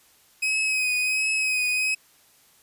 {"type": "tone with vibrato", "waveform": "40% pulse", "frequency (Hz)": 2529, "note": "D#7", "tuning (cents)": 28, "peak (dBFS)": -21, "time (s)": [0.42, 1.95], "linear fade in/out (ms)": 10, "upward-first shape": "triangle", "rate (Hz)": 1.4, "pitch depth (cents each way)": 37, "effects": ["white hiss -58 dBFS RMS until 2.62 s", "resampled to 32000 Hz"]}